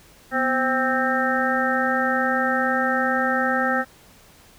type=harmonic tone with a mistuned harmonic; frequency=262.4 Hz; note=C4; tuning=5 cents sharp; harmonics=1 / 2 / 3 / 5 / 6 / 7; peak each=-26 / -26 / -26 / -26 / -26 / -26 dBFS; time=0.31-3.85 s; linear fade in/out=50 ms; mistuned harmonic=1; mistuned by=-99 cents; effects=pink hiss -51 dBFS RMS until 4.58 s